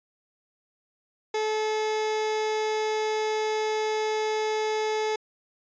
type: tone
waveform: 30% pulse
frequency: 432.1 Hz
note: A4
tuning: 31 cents flat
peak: -22 dBFS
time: 1.34-5.16 s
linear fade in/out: 5 ms
effects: resampled to 16000 Hz